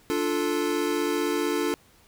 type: chord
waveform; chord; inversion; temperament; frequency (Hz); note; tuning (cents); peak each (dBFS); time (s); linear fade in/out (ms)
square; D minor; none; equal; 293.7 / 349.2 / 440; D4 / F4 / A4; 0 / 0 / 0; -29; 0.1-1.74; 0
effects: pink hiss -58 dBFS RMS until 2.07 s